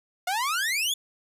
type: exponential sweep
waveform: sawtooth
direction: up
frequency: 698.5 to 3520 Hz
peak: -21 dBFS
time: 0.27-0.94 s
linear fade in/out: 5 ms
effects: resampled to 32000 Hz